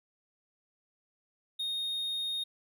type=tone; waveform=triangle; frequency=3707 Hz; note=A#7; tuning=10 cents flat; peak=-30 dBFS; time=1.59-2.44 s; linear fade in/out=10 ms; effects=none